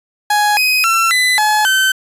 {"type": "tone with pitch steps", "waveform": "30% pulse", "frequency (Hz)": [834, 2513, 1347, 2004, 851, 1538], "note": ["G#5", "D#7", "E6", "B6", "G#5", "G6"], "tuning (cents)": [7, 17, 37, 25, 42, -33], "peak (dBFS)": -8, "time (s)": [0.3, 1.92], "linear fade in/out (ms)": 5, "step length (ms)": 270, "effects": ["resampled to 32000 Hz"]}